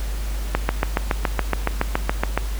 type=click train; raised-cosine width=0.5 ms; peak=-3 dBFS; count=14; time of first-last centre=0.55-2.376 s; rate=7.12 Hz; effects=added 50 Hz sine -23 dBFS peak until 2.59 s + pink hiss -37 dBFS RMS until 2.59 s